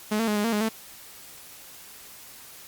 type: tone with pitch steps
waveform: sawtooth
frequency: 212.5 / 227 / 210.1 / 207.1 / 230.2 / 208.8 / 222 Hz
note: G#3 / A#3 / G#3 / G#3 / A#3 / G#3 / A3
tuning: +40 / -46 / +20 / -5 / -22 / +10 / +16 cents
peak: -19 dBFS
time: 0.11-0.691 s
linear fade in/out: 10 ms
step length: 83 ms
effects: white hiss -46 dBFS RMS until 2.67 s + Opus 48 kbps